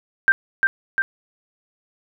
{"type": "tone with echo", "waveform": "sine", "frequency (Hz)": 1574, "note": "G6", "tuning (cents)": 7, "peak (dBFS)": -10, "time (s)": [0.28, 0.32], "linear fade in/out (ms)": 0, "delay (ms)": 350, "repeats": 2, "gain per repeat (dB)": -3, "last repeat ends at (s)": 1.02, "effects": []}